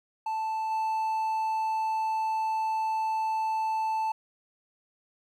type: tone with level steps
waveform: triangle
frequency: 880 Hz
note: A5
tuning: in tune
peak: -26 / -24 dBFS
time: 0.26-4.12 s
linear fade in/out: 5 ms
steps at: 0.7 s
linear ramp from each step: 20 ms
effects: 11-bit